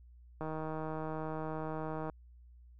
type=click train; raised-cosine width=1 ms; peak=-26 dBFS; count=266; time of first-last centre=0.41-2.098 s; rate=157 Hz; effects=added 60 Hz sine -54 dBFS peak until 2.79 s